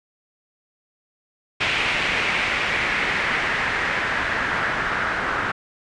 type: noise with low-pass filter sweep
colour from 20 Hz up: white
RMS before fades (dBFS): -23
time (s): 1.6-5.52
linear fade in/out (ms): 10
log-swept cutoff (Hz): 2500 to 1500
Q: 2.5
effects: resampled to 22050 Hz